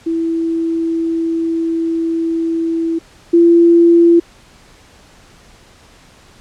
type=tone pair in turn; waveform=sine; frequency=329.6 / 339.5 Hz; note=E4 / F4; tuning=0 / -49 cents; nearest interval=minor second; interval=51 cents; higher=second; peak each=-14 / -5 dBFS; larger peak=second; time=0.06-2.99 / 3.33-4.2 s; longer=first; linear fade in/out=10 ms; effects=pink hiss -45 dBFS RMS until 6.4 s + low-pass 8000 Hz 12 dB/octave